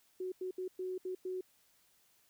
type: tone bursts at uneven times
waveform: sine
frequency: 370 Hz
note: F#4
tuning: in tune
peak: -36 dBFS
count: 6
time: 0.2-0.32 / 0.41-0.51 / 0.58-0.68 / 0.79-0.98 / 1.05-1.15 / 1.25-1.41 s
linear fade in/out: 5 ms
effects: white hiss -70 dBFS RMS until 2.29 s